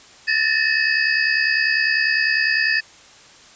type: tone cluster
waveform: sine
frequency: 1751 / 1821 / 2574 / 4627 / 5000 Hz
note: A6 / A#6 / E7 / D8 / D#8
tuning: -9 / -41 / -42 / -27 / +8 cents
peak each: -20 / -21 / -23 / -27 / -27 dBFS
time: 0.27-2.81 s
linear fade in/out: 20 ms
effects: white hiss -46 dBFS RMS until 3.55 s + resampled to 16000 Hz